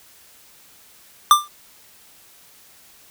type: tone with exponential decay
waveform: square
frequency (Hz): 1187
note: D6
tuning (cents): +18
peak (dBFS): -5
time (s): 1.31-1.48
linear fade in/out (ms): 1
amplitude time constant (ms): 36
effects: white hiss -50 dBFS RMS until 3.1 s